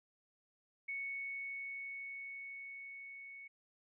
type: tone with level ramp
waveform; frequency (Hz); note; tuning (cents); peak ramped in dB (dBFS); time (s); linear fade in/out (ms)
sine; 2217; C#7; 0; -38 to -49; 0.88-3.48; 10
effects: none